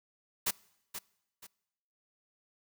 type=noise with echo; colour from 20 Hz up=white; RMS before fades=-30 dBFS; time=0.46-0.51 s; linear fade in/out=10 ms; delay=480 ms; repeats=2; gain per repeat=-10 dB; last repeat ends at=1.47 s; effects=noise-tail reverb RT60 0.9 s tail -24 dB re dry